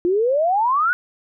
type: exponential sweep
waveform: sine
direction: up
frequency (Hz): 340 to 1500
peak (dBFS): -15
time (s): 0.05-0.93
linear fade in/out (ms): 0
effects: none